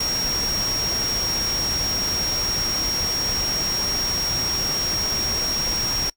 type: tone in noise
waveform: sine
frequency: 5588 Hz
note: F8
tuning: in tune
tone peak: -22 dBFS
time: 0-6.1 s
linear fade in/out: 5 ms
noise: pink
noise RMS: -29 dBFS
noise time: 0-6.1 s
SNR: +4 dB
effects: noise-tail reverb RT60 0.1 s tail -23 dB re dry